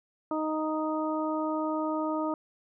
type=harmonic tone; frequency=311.1 Hz; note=D#4; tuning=in tune; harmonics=1 / 2 / 3 / 4; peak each=-30 / -33 / -35 / -36 dBFS; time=0.31-2.34 s; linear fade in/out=2 ms; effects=none